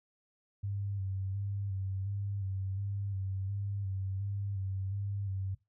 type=tone with vibrato; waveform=sine; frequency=98 Hz; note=G2; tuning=in tune; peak=-33 dBFS; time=0.63-5.55 s; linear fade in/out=10 ms; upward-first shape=square; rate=1.4 Hz; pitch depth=35 cents each way; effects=noise-tail reverb RT60 0.2 s tail -17 dB re dry